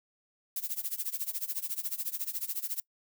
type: noise with tremolo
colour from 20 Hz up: violet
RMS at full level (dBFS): -32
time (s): 0.56-2.8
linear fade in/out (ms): 2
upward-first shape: sine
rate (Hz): 14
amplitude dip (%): 90
effects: noise-tail reverb RT60 0.1 s tail -24 dB re dry